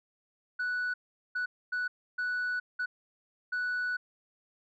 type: tone bursts at uneven times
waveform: sine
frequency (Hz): 1480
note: F#6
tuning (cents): 0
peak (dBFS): -27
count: 6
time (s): 0.59-0.94 / 1.35-1.46 / 1.72-1.88 / 2.18-2.6 / 2.79-2.86 / 3.52-3.97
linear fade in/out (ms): 10
effects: tanh soft clip ceiling -28 dBFS